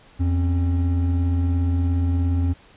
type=tone pair together; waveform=triangle; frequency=84.31 / 270 Hz; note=E2 / C#4; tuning=+40 / -45 cents; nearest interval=octave + minor sixth; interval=2015 cents; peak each=-16 / -25 dBFS; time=0.19-2.54 s; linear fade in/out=20 ms; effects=pink hiss -51 dBFS RMS until 2.76 s + resampled to 8000 Hz